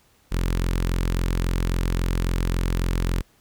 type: tone with notch filter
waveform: sawtooth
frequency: 43.66 Hz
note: F1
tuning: in tune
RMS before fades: -23 dBFS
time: 0.31-3.22 s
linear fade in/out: 20 ms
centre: 710 Hz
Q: 1.6
effects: pink hiss -60 dBFS RMS until 3.4 s